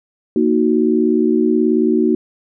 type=chord; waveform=sine; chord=D# minor; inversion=second; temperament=equal; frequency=233.1 / 311.1 / 370 Hz; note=A#3 / D#4 / F#4; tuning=0 / 0 / 0 cents; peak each=-16 dBFS; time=0.36-2.15 s; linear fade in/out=2 ms; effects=none